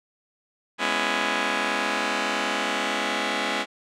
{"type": "chord", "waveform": "5% pulse", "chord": "C# minor seventh", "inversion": "second", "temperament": "just", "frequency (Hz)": [207.9, 249.5, 277.2, 332.6], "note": ["G#3", "B3", "C#4", "E4"], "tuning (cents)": [2, 18, 0, 16], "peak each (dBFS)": -18, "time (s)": [0.78, 3.66], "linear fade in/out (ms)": 50, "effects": ["low-pass 6000 Hz 12 dB/octave"]}